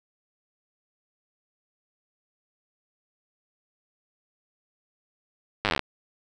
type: slowing click train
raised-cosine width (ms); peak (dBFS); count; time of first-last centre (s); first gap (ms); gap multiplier
0.3; -7; 13; 5.65-5.793; 9; 1.05
effects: none